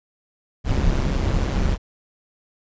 brown noise with amplitude modulation, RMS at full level -17 dBFS, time 0.64-1.78 s, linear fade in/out 50 ms, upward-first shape sine, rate 134 Hz, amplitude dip 70%, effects resampled to 16000 Hz

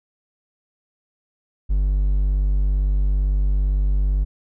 triangle tone, 48.89 Hz, G1, 4 cents flat, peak -14 dBFS, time 1.69-4.25 s, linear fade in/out 20 ms, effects none

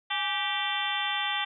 harmonic tone with a mistuned harmonic, 390.2 Hz, G4, 8 cents flat, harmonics 2 / 3 / 4 / 5 / 6 / 7 / 8 / 9, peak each -34 / -36 / -37 / -34 / -38 / -37 / -34 / -34 dBFS, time 0.1-1.45 s, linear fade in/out 10 ms, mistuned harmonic 2, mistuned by +94 cents, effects none

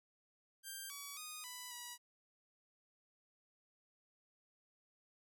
5% pulse tone with pitch steps, 1583 / 1136 / 1237 / 992 / 970 Hz, G6 / C#6 / D#6 / B5 / B5, +17 / +42 / -10 / +7 / -31 cents, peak -35 dBFS, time 0.63-1.98 s, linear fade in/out 50 ms, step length 270 ms, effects none

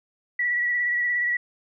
sine tone with vibrato, 1941 Hz, B6, 31 cents flat, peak -21 dBFS, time 0.39-1.37 s, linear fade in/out 5 ms, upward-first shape sine, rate 17 Hz, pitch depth 26 cents each way, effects none

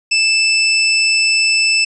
25% pulse tone, 2637 Hz, E7, in tune, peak -7 dBFS, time 0.11-1.85 s, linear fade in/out 10 ms, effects resampled to 22050 Hz

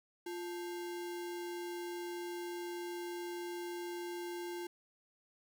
sine tone with sample-and-hold, 349.2 Hz, F4, in tune, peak -39 dBFS, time 0.26-4.67 s, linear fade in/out 5 ms, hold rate 1225 Hz, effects none

